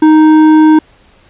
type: tone with hard clipping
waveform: triangle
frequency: 311.1 Hz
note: D#4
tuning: in tune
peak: -4 dBFS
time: 0.02-0.79 s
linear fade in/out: 5 ms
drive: 12 dB
effects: pink hiss -46 dBFS RMS until 1.29 s + resampled to 8000 Hz